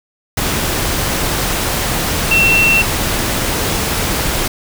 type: tone in noise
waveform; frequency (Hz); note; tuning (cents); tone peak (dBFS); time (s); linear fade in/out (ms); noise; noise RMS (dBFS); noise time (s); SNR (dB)
sine; 2706; E7; +45; -9; 2.31-2.82; 5; pink; -17; 0.37-4.48; +5
effects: none